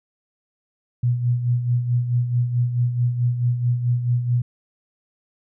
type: tone with tremolo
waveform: sine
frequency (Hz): 121.8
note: B2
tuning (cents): -24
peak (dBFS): -15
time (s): 1.03-4.42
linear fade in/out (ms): 5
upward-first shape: sine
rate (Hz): 4.6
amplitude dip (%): 60
effects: none